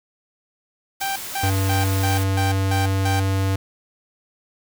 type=noise; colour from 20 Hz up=white; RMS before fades=-32 dBFS; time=1-2.24 s; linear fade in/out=10 ms
type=tone bursts; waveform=sawtooth; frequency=784 Hz; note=G5; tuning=in tune; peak=-19 dBFS; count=7; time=1.01-3.2 s; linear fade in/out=5 ms; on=150 ms; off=190 ms
type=tone; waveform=square; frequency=96.5 Hz; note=G2; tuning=27 cents flat; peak=-19 dBFS; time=1.43-3.56 s; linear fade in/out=5 ms
effects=none